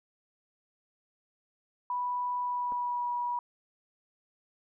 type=tone with pitch glide; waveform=sine; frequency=985 to 969.2 Hz; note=B5 to B5; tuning=-5 to -33 cents; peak=-29 dBFS; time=1.9-3.39 s; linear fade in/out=2 ms; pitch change=-28 cents; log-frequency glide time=2.39-3.08 s
type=clicks; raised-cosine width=1 ms; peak=-34 dBFS; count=2; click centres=2.72 / 2.724 s
effects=none